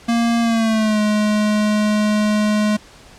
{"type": "tone with pitch glide", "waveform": "square", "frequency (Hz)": [233.1, 211.3], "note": ["A#3", "G#3"], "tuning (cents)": [0, 30], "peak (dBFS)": -15, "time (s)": [0.08, 2.77], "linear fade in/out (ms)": 10, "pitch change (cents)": -170, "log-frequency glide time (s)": [0.41, 1], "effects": ["pink hiss -44 dBFS RMS until 3.18 s", "low-pass 8000 Hz 12 dB/octave"]}